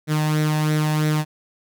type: tone with flanger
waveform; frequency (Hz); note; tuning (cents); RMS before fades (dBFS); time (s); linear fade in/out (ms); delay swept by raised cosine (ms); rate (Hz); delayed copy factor
sawtooth; 153.2; D#3; -27; -20; 0.07-1.25; 50; 0.51 to 1.16; 3; +0.55
effects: none